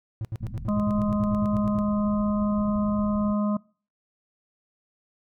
triangle tone bursts, 110 Hz, A2, in tune, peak -25 dBFS, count 15, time 0.21-1.788 s, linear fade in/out 0 ms, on 38 ms, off 72 ms
pink low-pass noise, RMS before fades -37 dBFS, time 0.4-3.34 s, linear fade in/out 10 ms, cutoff 240 Hz, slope 96 dB/octave
harmonic tone, 207.7 Hz, G#3, in tune, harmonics 1 / 3 / 5 / 6, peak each -22 / -32 / -36 / -38 dBFS, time 0.68-3.57 s, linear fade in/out 5 ms
effects noise-tail reverb RT60 0.4 s tail -24 dB re dry

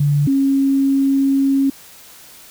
sine tone pair in turn, 144.7 / 273.2 Hz, D3 / C#4, -25 / -25 cents, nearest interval major seventh, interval 1100 cents, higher second, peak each -12 dBFS, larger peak neither, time 0-0.27 / 0.27-1.7 s, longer second, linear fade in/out 5 ms, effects white hiss -42 dBFS RMS until 2.5 s

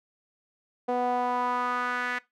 sawtooth tone with band-pass filter sweep, 246.9 Hz, B3, in tune, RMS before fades -28 dBFS, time 0.88-2.19 s, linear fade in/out 10 ms, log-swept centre 620 to 1800 Hz, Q 3.3, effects noise-tail reverb RT60 0.2 s tail -20 dB re dry

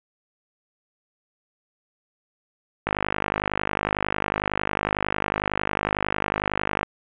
click train, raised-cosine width 0.5 ms, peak -7 dBFS, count 203, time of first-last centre 2.87-6.831 s, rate 51 Hz, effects resampled to 8000 Hz + 8-bit

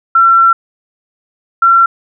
sine tone pair in turn, 1354 / 1360.5 Hz, E6 / F6, +46 / -46 cents, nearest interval unison, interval 8 cents, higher second, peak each -4 dBFS, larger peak neither, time 0.15-0.53 / 1.62-1.86 s, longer first, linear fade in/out 5 ms, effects none

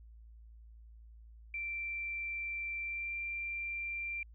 sine tone with pitch glide, 2349 to 2365 Hz, D7 to D7, 0 to +12 cents, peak -36 dBFS, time 1.54-4.23 s, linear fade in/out 2 ms, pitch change +12 cents, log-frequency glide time 2.81-3.16 s, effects added 56 Hz sine -52 dBFS peak until 4.34 s

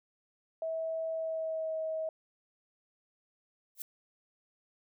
sine tone with pitch glide, 648 to 637.2 Hz, E5 to D#5, -30 to +41 cents, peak -32 dBFS, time 0.62-2.09 s, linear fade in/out 2 ms, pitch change -29 cents, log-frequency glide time 1.11-1.77 s
violet noise with exponential growth, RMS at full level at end -34 dBFS, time 3.75-3.82 s, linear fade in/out 1 ms, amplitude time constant 15 ms
effects none

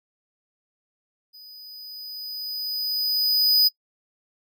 square tone with level ramp, 4978 Hz, D#8, in tune, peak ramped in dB -44 to -14 dBFS, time 1.33-3.69 s, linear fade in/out 20 ms, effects noise-tail reverb RT60 0.1 s tail -25 dB re dry

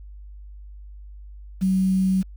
sine tone with quantisation, 188.7 Hz, F#3, 34 cents sharp, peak -17 dBFS, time 1.61-2.23 s, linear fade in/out 20 ms, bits 7, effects added 50 Hz sine -38 dBFS peak until 2.36 s

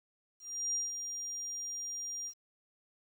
sine tone with ADSR envelope, 5700 Hz, F8, 34 cents sharp, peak -30 dBFS, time 0.39-2.34 s, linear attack 350 ms, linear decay 170 ms, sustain -7 dB, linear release 72 ms, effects 10-bit

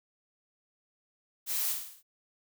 blue noise with echo, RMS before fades -32 dBFS, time 1.46-1.76 s, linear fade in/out 50 ms, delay 54 ms, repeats 5, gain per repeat -5 dB, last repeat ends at 2.03 s, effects none

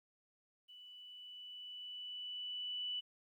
sine tone with level ramp, 2971 Hz, F#7, 6 cents sharp, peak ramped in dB -54 to -37 dBFS, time 0.68-3.01 s, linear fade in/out 20 ms, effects 13-bit

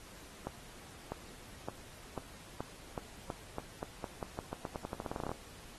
accelerating click train, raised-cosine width 1 ms, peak -24 dBFS, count 26, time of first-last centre 0.47-5.316 s, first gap 650 ms, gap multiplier 0.87, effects pink hiss -54 dBFS RMS until 5.78 s + AAC 32 kbps

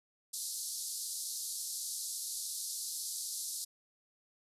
white band-pass noise, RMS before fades -40 dBFS, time 0.33-3.65 s, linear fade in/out 10 ms, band 4100 to 12000 Hz, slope 48 dB/octave, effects resampled to 32000 Hz

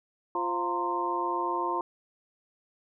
harmonic tone with a mistuned harmonic, 174.61 Hz, F3, in tune, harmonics 2 / 3 / 4 / 5 / 6, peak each -33 / -40 / -38 / -31 / -31 dBFS, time 0.35-1.81 s, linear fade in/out 2 ms, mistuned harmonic 5, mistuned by +91 cents, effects none

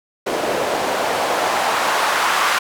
white noise with band-pass filter sweep, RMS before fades -19 dBFS, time 0.26-2.59 s, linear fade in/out 10 ms, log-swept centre 460 to 1200 Hz, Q 1.6, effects none

